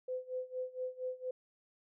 sine tone with tremolo, 509 Hz, C5, 48 cents flat, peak -34 dBFS, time 0.08-1.31 s, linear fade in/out 5 ms, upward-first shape sine, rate 4.3 Hz, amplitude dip 90%, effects none

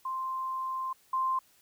sine tone pair in turn, 1046.5 / 1046.5 Hz, C6 / C6, 0 / 0 cents, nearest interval unison, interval 0 cents, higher neither, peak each -31 / -26 dBFS, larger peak second, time 0.05-0.93 / 1.13-1.39 s, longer first, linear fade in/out 5 ms, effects white hiss -64 dBFS RMS until 1.61 s

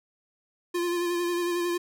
square tone with vibrato, 348.4 Hz, F4, 4 cents flat, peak -26 dBFS, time 0.74-1.78 s, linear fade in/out 10 ms, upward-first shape sine, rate 11 Hz, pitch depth 26 cents each way, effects none

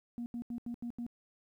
sine tone bursts, 237.9 Hz, A#3, 35 cents sharp, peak -35 dBFS, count 6, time 0.18-1.065 s, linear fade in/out 0 ms, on 80 ms, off 81 ms, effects tanh soft clip ceiling -33 dBFS + 12-bit

